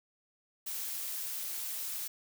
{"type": "noise", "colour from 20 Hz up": "blue", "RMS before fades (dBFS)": -38, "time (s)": [0.66, 2.08], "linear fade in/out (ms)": 10, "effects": []}